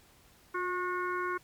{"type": "harmonic tone with a mistuned harmonic", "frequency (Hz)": 362.8, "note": "F#4", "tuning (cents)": -34, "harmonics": [1, 3, 4, 5, 6], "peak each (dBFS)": [-35, -34, -36, -46, -45], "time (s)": [0.54, 1.38], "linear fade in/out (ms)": 10, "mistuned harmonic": 1, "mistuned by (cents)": -21, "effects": ["pink hiss -61 dBFS RMS until 1.43 s", "MP3 96 kbps"]}